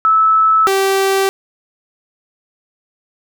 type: tone pair in turn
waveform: sine / sawtooth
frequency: 1306 / 388.3 Hz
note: E6 / G4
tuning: -17 / -16 cents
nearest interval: octave + major sixth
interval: 2099 cents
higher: first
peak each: -8 dBFS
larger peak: neither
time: 0.05-0.67 / 0.67-1.29 s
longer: neither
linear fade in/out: 0 ms
effects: none